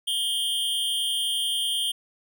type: tone with amplitude modulation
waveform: square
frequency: 3174 Hz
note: G7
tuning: 21 cents sharp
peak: -21 dBFS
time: 0.07-1.92 s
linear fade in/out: 10 ms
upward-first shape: sine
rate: 269 Hz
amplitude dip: 75%
effects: 10-bit